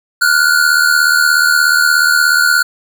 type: tone pair together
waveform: square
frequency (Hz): 1411 / 1487.8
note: F6 / F#6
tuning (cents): +17 / +9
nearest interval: minor second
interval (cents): 92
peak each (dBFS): -12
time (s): 0.21-2.63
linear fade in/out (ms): 10
effects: none